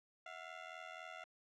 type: ring-modulated tone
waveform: 15% pulse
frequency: 690 Hz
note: F5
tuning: 21 cents flat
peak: -39 dBFS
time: 0.26-1.24 s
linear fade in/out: 0 ms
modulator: 41.9 Hz
effects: low-pass 4000 Hz 12 dB/octave

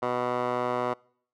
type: tone with band-pass filter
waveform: 15% pulse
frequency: 123.47 Hz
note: B2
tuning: in tune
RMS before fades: -28 dBFS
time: 0.02-0.94 s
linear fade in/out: 10 ms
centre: 820 Hz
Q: 4.3
effects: noise-tail reverb RT60 0.6 s tail -26 dB re dry

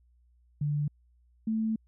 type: tone pair in turn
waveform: sine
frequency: 146.83 / 220.7 Hz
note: D3 / A3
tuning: 0 / +5 cents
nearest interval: perfect fifth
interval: 705 cents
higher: second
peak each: -26 dBFS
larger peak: neither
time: 0.61-0.88 / 1.47-1.76 s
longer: second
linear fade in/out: 5 ms
effects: added 60 Hz sine -61 dBFS peak until 1.87 s

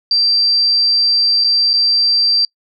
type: tone with dropouts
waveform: sine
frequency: 4699 Hz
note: D8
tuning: in tune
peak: -10 dBFS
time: 0.11-2.45 s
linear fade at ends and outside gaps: 2 ms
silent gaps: 1.44-1.444 / 1.733-1.737 s
effects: noise-tail reverb RT60 0.1 s tail -26 dB re dry

